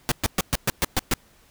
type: noise bursts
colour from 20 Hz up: pink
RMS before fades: -21 dBFS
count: 8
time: 0.09-1.138 s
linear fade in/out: 0 ms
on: 26 ms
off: 120 ms
effects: pink hiss -57 dBFS RMS until 1.5 s